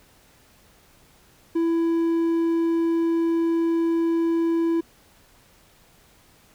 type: tone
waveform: triangle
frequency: 332.4 Hz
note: E4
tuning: 15 cents sharp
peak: -17 dBFS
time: 1.55-4.81 s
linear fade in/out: 10 ms
effects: pink hiss -56 dBFS RMS until 6.54 s